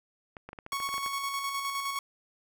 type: clicks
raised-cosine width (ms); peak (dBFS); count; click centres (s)
0.5; -27; 11; 0.368 / 0.49 / 0.531 / 0.588 / 0.664 / 0.729 / 0.802 / 0.89 / 0.941 / 0.981 / 1.062
type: tone with tremolo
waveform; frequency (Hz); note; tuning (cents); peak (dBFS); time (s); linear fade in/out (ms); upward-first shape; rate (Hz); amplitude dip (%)
sawtooth; 1108.7; C#6; 0; -26; 0.72-1.99; 2; square; 9.7; 35
effects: none